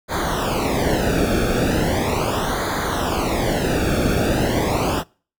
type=noise with flanger; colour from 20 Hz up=brown; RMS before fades=-20 dBFS; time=0.08-5.04 s; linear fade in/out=50 ms; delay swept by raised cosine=0.36 to 1.01 ms; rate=0.38 Hz; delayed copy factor=-0.9; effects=noise-tail reverb RT60 0.4 s tail -25 dB re dry